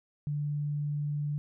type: tone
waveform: sine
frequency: 146.83 Hz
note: D3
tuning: in tune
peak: -29 dBFS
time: 0.27-1.38 s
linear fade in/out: 0 ms
effects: none